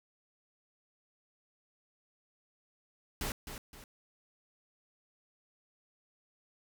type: noise with echo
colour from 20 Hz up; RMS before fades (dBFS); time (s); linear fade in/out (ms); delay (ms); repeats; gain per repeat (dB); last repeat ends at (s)
pink; -36; 3.21-3.32; 2; 260; 2; -8; 3.84
effects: none